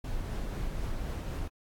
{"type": "noise with tremolo", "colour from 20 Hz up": "brown", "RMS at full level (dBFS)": -33, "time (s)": [0.04, 1.48], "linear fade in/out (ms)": 5, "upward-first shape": "triangle", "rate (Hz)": 4, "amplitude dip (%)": 25, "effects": ["AAC 64 kbps"]}